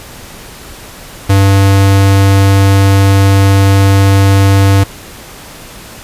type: tone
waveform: square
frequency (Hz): 98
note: G2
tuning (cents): 0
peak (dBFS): -5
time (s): 1.29-4.84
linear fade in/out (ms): 10
effects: pink hiss -31 dBFS RMS until 6.03 s + resampled to 32000 Hz